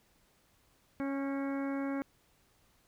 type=harmonic tone with a mistuned harmonic; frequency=275.8 Hz; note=C#4; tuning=9 cents flat; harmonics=1 / 2 / 3 / 4 / 5 / 6 / 7 / 8; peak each=-33 / -41 / -47 / -48 / -49 / -50 / -54 / -51 dBFS; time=1-2.02 s; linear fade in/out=0 ms; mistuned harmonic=6; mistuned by=-29 cents; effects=pink hiss -69 dBFS RMS until 2.87 s